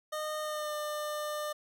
25% pulse tone with pitch glide, 613 to 600 Hz, D#5 to D5, -26 to +37 cents, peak -30 dBFS, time 0.12-1.53 s, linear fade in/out 10 ms, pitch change -37 cents, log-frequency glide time 0.41-0.74 s, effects none

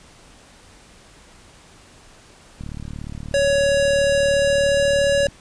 click train, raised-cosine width 5 ms, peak -20 dBFS, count 100, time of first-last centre 2.61-5.286 s, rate 37 Hz
square tone with pitch glide, 559 to 562.2 Hz, C#5 to C#5, +14 to +24 cents, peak -16 dBFS, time 3.34-5.27 s, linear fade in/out 2 ms, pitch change +10 cents, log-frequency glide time 4.21-5.05 s
effects pink hiss -48 dBFS RMS until 5.4 s + resampled to 22050 Hz

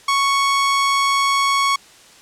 sawtooth tone, 1108.7 Hz, C#6, in tune, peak -11 dBFS, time 0.08-1.76 s, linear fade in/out 5 ms, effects white hiss -46 dBFS RMS until 2.21 s + low-pass 8000 Hz 12 dB/octave

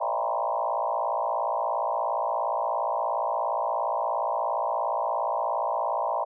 sine tone with frequency modulation, 802 Hz, G5, 39 cents sharp, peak -24 dBFS, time 0-6.25 s, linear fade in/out 20 ms, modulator 57.1 Hz, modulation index 4, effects none

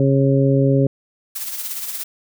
harmonic tone, 136.6 Hz, C#3, 25 cents flat, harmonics 1 / 2 / 3 / 4, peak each -15 / -18 / -20 / -21 dBFS, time 0-0.87 s, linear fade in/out 2 ms
blue noise with tremolo, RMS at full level -25 dBFS, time 1.35-2.04 s, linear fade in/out 10 ms, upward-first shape triangle, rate 17 Hz, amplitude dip 55%
effects none

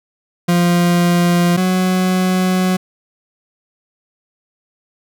40% pulse tone pair in turn, 174.3 / 184.66 Hz, F3 / F#3, -3 / -3 cents, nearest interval minor second, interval 100 cents, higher second, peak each -10 / -12 dBFS, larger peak first, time 0.48-1.57 / 1.57-2.77 s, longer second, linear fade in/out 10 ms, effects none

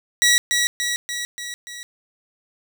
15% pulse tone with echo, 1927 Hz, B6, 43 cents flat, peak -7 dBFS, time 0.22-0.38 s, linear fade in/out 0 ms, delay 290 ms, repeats 5, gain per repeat -4 dB, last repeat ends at 1.83 s, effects none

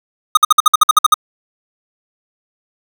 square tone bursts, 1240 Hz, D#6, 6 cents flat, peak -4 dBFS, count 11, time 0.35-1.142 s, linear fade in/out 5 ms, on 22 ms, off 55 ms, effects none

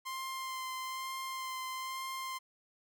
sawtooth tone with vibrato, 1046.5 Hz, C6, in tune, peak -34 dBFS, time 0.05-2.39 s, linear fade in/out 20 ms, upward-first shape sine, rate 1.1 Hz, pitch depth 15 cents each way, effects none

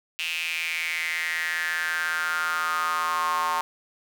square tone with high-pass filter sweep, 82.7 Hz, E2, 6 cents sharp, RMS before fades -27 dBFS, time 0.19-3.61 s, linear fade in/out 0 ms, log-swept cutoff 2700 to 980 Hz, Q 6.7, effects none

